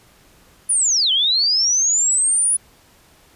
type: linear two-way sweep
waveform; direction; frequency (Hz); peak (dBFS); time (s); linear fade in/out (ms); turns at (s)
sine; down then up; 9956 to 3008 to 9956; -14; 0.69-2.57; 10; 1.12
effects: pink hiss -52 dBFS RMS until 3.35 s + resampled to 32000 Hz